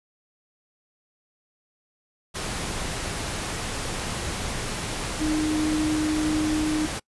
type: tone in noise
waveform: sine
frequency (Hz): 307.9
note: D#4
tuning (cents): -18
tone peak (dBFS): -22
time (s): 5.2-6.87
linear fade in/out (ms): 20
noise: pink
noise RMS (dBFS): -30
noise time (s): 2.34-7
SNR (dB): +5
effects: noise-tail reverb RT60 0.1 s tail -25 dB re dry + resampled to 24000 Hz